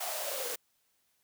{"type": "noise with high-pass filter sweep", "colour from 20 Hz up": "white", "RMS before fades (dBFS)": -36, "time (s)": [0, 0.56], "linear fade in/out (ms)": 10, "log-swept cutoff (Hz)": [730, 470], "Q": 7.4, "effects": ["white hiss -74 dBFS RMS until 1.23 s"]}